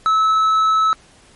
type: tone with tanh clipping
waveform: sine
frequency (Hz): 1300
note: E6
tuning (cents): -24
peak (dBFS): -13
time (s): 0.06-0.93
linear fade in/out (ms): 0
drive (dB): 5
effects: pink hiss -49 dBFS RMS until 1.35 s + MP3 48 kbps